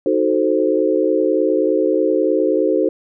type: chord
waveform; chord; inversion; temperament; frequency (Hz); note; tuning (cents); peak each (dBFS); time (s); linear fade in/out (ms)
sine; D# diminished seventh; none; equal; 311.1 / 370 / 440 / 523.3; D#4 / F#4 / A4 / C5; 0 / 0 / 0 / 0; -19; 0.06-2.89; 2
effects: none